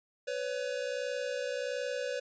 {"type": "tone pair together", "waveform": "square", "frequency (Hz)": [501, 562.4], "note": ["B4", "C#5"], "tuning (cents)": [25, 25], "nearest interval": "major second", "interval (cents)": 200, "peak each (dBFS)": [-36, -37], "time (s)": [0.27, 2.2], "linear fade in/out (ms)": 10, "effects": ["resampled to 16000 Hz"]}